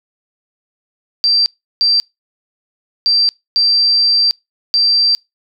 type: tone bursts at uneven times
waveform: sine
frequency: 4698 Hz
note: D8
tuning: in tune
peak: -9 dBFS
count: 5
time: 1.24-1.46 / 1.81-2 / 3.06-3.29 / 3.56-4.31 / 4.74-5.15 s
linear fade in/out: 0 ms
effects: noise-tail reverb RT60 0.2 s tail -26 dB re dry